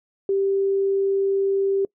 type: tone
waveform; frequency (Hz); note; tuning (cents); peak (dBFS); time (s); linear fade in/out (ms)
sine; 392; G4; 0; -18; 0.29-1.85; 2
effects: noise-tail reverb RT60 0.1 s tail -24 dB re dry